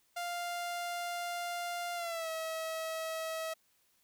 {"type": "tone with pitch glide", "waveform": "sawtooth", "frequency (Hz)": [698.5, 644.2], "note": ["F5", "E5"], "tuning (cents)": [0, -40], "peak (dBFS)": -32, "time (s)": [0.16, 3.54], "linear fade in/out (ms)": 10, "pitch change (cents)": -140, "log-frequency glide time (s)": [1.95, 2.29], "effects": ["white hiss -72 dBFS RMS until 4.03 s"]}